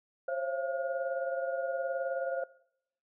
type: tone cluster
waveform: sine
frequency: 531 / 550 / 680 / 1432 Hz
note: C5 / C#5 / F5 / F6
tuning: +25 / -14 / -46 / +43 cents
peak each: -33 / -39 / -37 / -40 dBFS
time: 0.28-2.44 s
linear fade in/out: 5 ms
effects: noise-tail reverb RT60 0.7 s tail -20 dB re dry